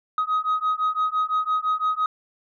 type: beating tone pair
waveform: sine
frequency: 1256 / 1261.9 Hz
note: D#6 / D#6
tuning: +16 / +24 cents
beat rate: 5.9 Hz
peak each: -22 dBFS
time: 0.18-2.06 s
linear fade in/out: 2 ms
effects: tanh soft clip ceiling -17 dBFS